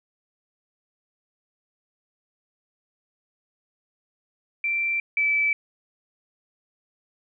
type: tone pair in turn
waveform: sine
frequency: 2349 / 2311 Hz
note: D7 / D7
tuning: 0 / -28 cents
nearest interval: unison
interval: 28 cents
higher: first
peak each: -22 / -19 dBFS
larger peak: second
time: 4.64-5 / 5.17-5.53 s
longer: neither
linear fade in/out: 2 ms
effects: none